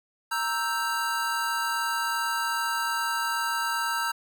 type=chord; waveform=square; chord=E diminished; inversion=second; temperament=equal; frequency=932.3 / 1318.5 / 1568 Hz; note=Bb5 / E6 / G6; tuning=0 / 0 / 0 cents; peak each=-31 dBFS; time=0.31-4.12 s; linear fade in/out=10 ms; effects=none